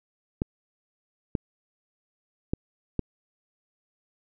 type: clicks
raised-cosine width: 3 ms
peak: -12 dBFS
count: 4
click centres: 0.419 / 1.352 / 2.535 / 2.993 s
effects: none